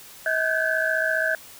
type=tone cluster; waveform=sine; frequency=639 / 1514 / 1569 / 1695 Hz; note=D#5 / F#6 / G6 / G#6; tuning=+46 / +39 / +1 / +35 cents; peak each=-26 / -27 / -25 / -27 dBFS; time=0.26-1.35 s; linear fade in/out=2 ms; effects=white hiss -45 dBFS RMS until 1.59 s